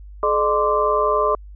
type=tone cluster; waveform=sine; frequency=427 / 604 / 1038 / 1169 Hz; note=G#4 / D5 / C6 / D6; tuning=+48 / +48 / -14 / -8 cents; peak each=-21 dBFS; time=0.23-1.35 s; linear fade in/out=2 ms; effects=added 50 Hz sine -36 dBFS peak until 1.55 s